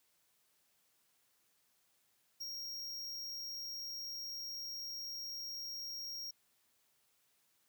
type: tone with ADSR envelope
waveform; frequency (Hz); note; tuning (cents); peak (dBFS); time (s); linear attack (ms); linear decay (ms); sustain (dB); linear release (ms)
square; 5588; F8; 0; -40; 2.4-6.31; 15; 29; -2; 7
effects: white hiss -75 dBFS RMS until 7.68 s + high-pass 60 Hz 12 dB/octave